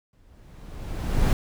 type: noise with exponential growth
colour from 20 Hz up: brown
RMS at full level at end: -18 dBFS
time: 0.13-1.33 s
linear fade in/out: 1 ms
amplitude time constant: 260 ms
effects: none